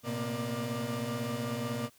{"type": "tone cluster", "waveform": "30% pulse", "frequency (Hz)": [113.3, 129.3, 236.5, 594], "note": ["A#2", "C3", "A#3", "D5"], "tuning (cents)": [-49, -20, 25, 20], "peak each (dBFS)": [-37, -36, -33, -38], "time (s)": [0.03, 1.9], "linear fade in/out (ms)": 50, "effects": ["white hiss -63 dBFS RMS until 1.98 s"]}